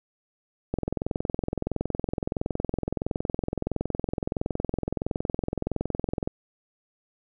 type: click train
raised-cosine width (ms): 2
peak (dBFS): -13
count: 120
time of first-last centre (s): 0.74-6.275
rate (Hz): 21.5
effects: none